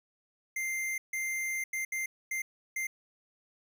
square tone bursts at uneven times, 2093 Hz, C7, in tune, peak -32 dBFS, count 6, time 0.56-0.98 / 1.13-1.64 / 1.73-1.85 / 1.92-2.06 / 2.31-2.42 / 2.76-2.87 s, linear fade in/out 5 ms, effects none

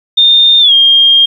sine tone with pitch glide, 3633 to 3218 Hz, A#7 to G7, -45 to +45 cents, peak -3 dBFS, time 0.17-1.26 s, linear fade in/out 10 ms, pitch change -210 cents, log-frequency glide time 0.6-0.73 s, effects 7-bit

